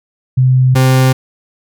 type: tone pair in turn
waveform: sine / 40% pulse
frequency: 128.7 / 130.27 Hz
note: C3 / C3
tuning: -28 / -7 cents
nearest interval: unison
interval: 21 cents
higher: second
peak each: -6 dBFS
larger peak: neither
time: 0.37-0.75 / 0.75-1.13 s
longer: neither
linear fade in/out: 10 ms
effects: none